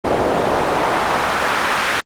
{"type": "noise with band-pass filter sweep", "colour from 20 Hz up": "pink", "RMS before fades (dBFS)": -17, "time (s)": [0.04, 2.01], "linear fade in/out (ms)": 10, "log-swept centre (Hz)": [500, 1700], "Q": 1.1, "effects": ["Opus 24 kbps"]}